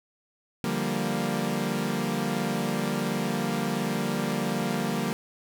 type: chord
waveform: sawtooth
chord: G minor seventh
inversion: second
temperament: equal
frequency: 146.83 / 174.61 / 196 / 233.1 Hz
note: D3 / F3 / G3 / Bb3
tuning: 0 / 0 / 0 / 0 cents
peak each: -30 / -29 / -27 / -26 dBFS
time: 0.64-5.13 s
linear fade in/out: 0 ms
effects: none